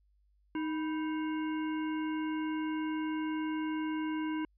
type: harmonic tone with a mistuned harmonic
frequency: 311.1 Hz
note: D#4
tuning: in tune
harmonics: 1 / 3 / 5 / 7 / 9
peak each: -32 / -42 / -46 / -49 / -51 dBFS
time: 0.55-4.45 s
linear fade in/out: 2 ms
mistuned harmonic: 3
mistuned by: +90 cents
effects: added 50 Hz sine -66 dBFS peak until 4.57 s